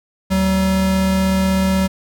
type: tone pair together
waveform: square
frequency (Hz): 75.4 / 190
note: D2 / F#3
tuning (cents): +46 / +46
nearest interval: octave + major third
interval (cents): 1600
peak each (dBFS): -24 / -15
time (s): 0.3-1.88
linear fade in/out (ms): 20
effects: none